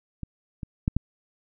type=clicks; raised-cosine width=5 ms; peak=-21 / -21 / -10 / -10 dBFS; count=4; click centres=0.233 / 0.632 / 0.879 / 0.966 s; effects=none